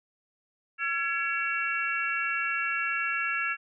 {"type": "harmonic tone with a mistuned harmonic", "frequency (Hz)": 452.4, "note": "A4", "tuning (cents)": 48, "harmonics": [3, 4, 5, 6], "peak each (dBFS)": [-32, -31, -34, -32], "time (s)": [0.78, 3.57], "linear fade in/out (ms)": 50, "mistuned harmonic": 4, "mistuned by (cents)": -130, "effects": []}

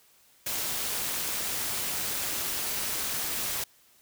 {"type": "noise with amplitude modulation", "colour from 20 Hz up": "white", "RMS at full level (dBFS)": -29, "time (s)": [0.46, 3.64], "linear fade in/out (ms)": 5, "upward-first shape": "sine", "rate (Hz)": 210, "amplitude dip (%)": 50, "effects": ["white hiss -61 dBFS RMS until 4.01 s"]}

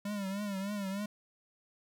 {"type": "tone with vibrato", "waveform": "square", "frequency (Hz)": 199.4, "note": "G3", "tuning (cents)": 30, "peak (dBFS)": -35, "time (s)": [0.05, 1.06], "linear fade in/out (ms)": 5, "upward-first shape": "triangle", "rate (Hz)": 3.3, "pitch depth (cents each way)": 96, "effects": []}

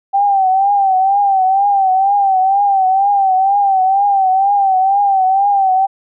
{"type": "tone with vibrato", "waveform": "sine", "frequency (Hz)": 780, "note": "G5", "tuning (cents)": -9, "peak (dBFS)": -9, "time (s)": [0.13, 5.87], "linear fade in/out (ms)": 20, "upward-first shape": "triangle", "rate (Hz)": 2.1, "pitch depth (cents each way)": 85, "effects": []}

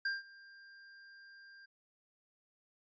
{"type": "tone with ADSR envelope", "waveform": "square", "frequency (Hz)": 1592, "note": "G6", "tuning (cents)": 26, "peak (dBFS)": -32, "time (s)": [0.05, 1.66], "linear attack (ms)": 5, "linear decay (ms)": 170, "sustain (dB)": -23, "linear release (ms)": 10, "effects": ["resampled to 16000 Hz"]}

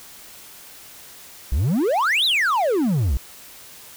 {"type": "exponential two-way sweep", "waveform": "triangle", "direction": "up then down", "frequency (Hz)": [56, 4101, 56], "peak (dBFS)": -15, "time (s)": [1.52, 3.17], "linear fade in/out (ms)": 0, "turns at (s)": 2.25, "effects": ["white hiss -43 dBFS RMS until 3.96 s"]}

